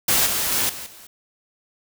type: noise with level steps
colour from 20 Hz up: white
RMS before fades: -18 / -23 / -21 / -34 / -44 dBFS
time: 0.08-1.07 s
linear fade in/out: 5 ms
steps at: 0.26 / 0.52 / 0.69 / 0.86 s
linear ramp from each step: 5 ms
effects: none